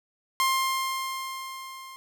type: tone with level ramp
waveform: sawtooth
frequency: 1058 Hz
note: C6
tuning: 19 cents sharp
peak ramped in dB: -17 to -38 dBFS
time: 0.4-1.96 s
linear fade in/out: 0 ms
effects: none

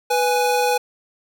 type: tone pair together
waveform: square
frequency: 493.9 / 830.6 Hz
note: B4 / G#5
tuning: 0 / 0 cents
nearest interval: major sixth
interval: 900 cents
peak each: -20 dBFS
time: 0.1-0.78 s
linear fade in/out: 10 ms
effects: none

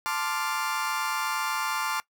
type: chord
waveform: 35% pulse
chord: D minor seventh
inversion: second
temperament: equal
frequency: 880 / 1046.5 / 1174.7 / 1396.9 Hz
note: A5 / C6 / D6 / F6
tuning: 0 / 0 / 0 / 0 cents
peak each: -31 dBFS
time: 0.06-2 s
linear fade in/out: 0 ms
effects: noise-tail reverb RT60 0.1 s tail -21 dB re dry

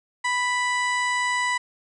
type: harmonic tone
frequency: 987.8 Hz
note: B5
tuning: in tune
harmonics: 1 / 2 / 3 / 4 / 5 / 6 / 7 / 8 / 9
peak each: -25 / -24 / -36 / -37 / -41 / -46 / -43 / -37 / -44 dBFS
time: 0.24-1.58 s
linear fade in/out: 10 ms
effects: none

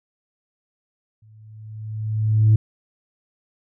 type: tone with exponential growth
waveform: sine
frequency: 108.5 Hz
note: A2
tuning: 24 cents flat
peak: -8 dBFS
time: 1.22-2.56 s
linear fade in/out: 5 ms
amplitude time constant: 290 ms
effects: tanh soft clip ceiling -8 dBFS

